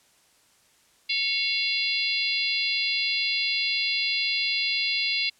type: harmonic tone with a mistuned harmonic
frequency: 687 Hz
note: F5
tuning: 29 cents flat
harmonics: 3 / 4 / 5 / 6 / 7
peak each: -29 / -29 / -32 / -29 / -30 dBFS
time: 1.09-5.3 s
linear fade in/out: 10 ms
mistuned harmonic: 3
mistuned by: +110 cents
effects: white hiss -61 dBFS RMS until 5.39 s + low-pass 10000 Hz 12 dB/octave